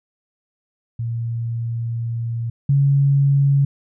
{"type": "tone pair in turn", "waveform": "sine", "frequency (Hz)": [116.2, 139.57], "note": ["A#2", "C#3"], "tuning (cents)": [-5, 12], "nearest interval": "minor third", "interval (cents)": 317, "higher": "second", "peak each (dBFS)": [-21, -12], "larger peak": "second", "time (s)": [[0.99, 2.5], [2.69, 3.65]], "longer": "first", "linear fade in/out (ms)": 5, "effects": []}